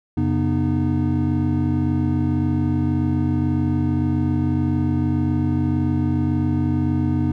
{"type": "tone cluster", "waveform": "triangle", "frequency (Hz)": [89.4, 136.4, 244.4, 306.2], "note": ["F2", "C#3", "B3", "D#4"], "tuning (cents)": [41, -28, -18, -28], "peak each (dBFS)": -21, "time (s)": [0.17, 7.32], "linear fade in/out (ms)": 5, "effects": []}